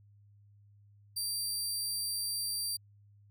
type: tone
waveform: 20% pulse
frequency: 4699 Hz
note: D8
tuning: in tune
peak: -27 dBFS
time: 1.16-2.77 s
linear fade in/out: 10 ms
effects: added 102 Hz sine -58 dBFS peak until 3.3 s